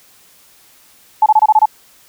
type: tone bursts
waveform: sine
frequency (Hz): 862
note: A5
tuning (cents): -36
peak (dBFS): -5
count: 7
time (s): 1.22-1.657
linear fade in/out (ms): 5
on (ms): 41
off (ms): 25
effects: white hiss -48 dBFS RMS until 2.08 s